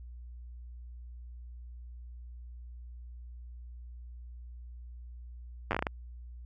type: slowing click train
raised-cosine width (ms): 0.5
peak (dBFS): -14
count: 8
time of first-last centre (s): 5.71-5.868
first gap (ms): 9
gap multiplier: 1.3
effects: added 60 Hz sine -43 dBFS peak until 6.45 s + MP3 96 kbps